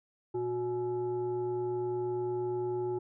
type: tone with frequency modulation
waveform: sine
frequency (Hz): 364.4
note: F#4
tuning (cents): -26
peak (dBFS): -30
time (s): 0.34-2.99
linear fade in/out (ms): 10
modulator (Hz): 483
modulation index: 0.54
effects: none